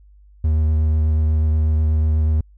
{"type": "tone with vibrato", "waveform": "triangle", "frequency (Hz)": 77.7, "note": "D#2", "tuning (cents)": -2, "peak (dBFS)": -12, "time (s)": [0.44, 2.41], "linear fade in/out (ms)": 5, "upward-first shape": "triangle", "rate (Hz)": 8.2, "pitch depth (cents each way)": 18, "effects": ["added 50 Hz sine -45 dBFS peak until 2.57 s"]}